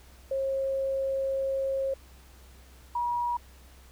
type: tone pair in turn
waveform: sine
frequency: 539 / 960.4 Hz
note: C#5 / B5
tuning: -49 / -49 cents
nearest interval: minor seventh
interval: 1000 cents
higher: second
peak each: -26 dBFS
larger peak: neither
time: 0.31-1.94 / 2.95-3.37 s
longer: first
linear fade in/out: 5 ms
effects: added 64 Hz sine -51 dBFS peak until 3.91 s + pink hiss -57 dBFS RMS until 3.91 s